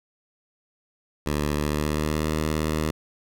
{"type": "tone with pitch glide", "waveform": "10% pulse", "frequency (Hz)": [74.1, 77.6], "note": ["D2", "D#2"], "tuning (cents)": [16, -4], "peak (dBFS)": -15, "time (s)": [1.26, 2.91], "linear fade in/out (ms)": 5, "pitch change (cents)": 80, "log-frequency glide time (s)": [1.56, 2.29], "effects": []}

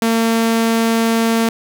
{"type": "tone", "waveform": "sawtooth", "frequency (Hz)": 227.4, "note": "A#3", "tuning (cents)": -43, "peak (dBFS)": -9, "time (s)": [0.02, 1.49], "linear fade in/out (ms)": 2, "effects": []}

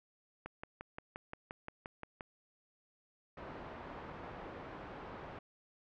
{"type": "click train", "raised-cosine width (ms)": 0.5, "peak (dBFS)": -28, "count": 11, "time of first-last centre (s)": [0.46, 2.208], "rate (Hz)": 5.72}
{"type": "low-pass noise", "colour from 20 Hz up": "white", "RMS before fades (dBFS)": -48, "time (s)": [3.37, 5.39], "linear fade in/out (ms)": 5, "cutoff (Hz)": 1000, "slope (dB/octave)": 12}
{"effects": ["low-pass 4000 Hz 12 dB/octave"]}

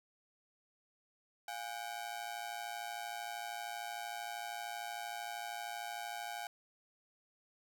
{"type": "ring-modulated tone", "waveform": "sawtooth", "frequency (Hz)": 762, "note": "G5", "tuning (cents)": -49, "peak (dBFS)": -34, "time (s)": [1.48, 6.47], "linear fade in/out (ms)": 2, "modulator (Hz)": 56.5, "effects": []}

